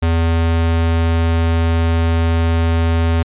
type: tone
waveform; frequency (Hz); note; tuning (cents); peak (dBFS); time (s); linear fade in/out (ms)
square; 82.8; E2; +8; -13; 0.02-3.23; 10
effects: resampled to 8000 Hz